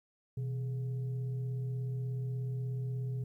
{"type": "tone with frequency modulation", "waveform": "sine", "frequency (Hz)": 126.2, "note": "B2", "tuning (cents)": 38, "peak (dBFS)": -33, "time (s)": [0.37, 3.24], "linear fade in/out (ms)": 5, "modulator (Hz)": 289, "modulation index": 0.3, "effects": ["12-bit"]}